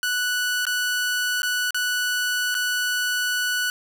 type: tone with dropouts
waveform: sawtooth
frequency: 1480 Hz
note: F#6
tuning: in tune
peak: -18 dBFS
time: 0.03-3.7 s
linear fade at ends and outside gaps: 1 ms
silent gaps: 0.653-0.667 / 1.42-1.431 / 1.707-1.745 / 2.544-2.55 s
effects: none